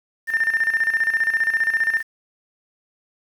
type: tone with tremolo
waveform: sine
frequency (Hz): 1800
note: A6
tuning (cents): +39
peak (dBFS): -14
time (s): 0.27-2.03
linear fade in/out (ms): 50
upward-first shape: square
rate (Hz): 15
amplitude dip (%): 70
effects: tanh soft clip ceiling -11 dBFS + 7-bit